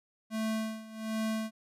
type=tone with tremolo; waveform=square; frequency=220 Hz; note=A3; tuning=in tune; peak=-30 dBFS; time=0.3-1.51 s; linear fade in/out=50 ms; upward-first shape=sine; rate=1.3 Hz; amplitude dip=85%; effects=resampled to 32000 Hz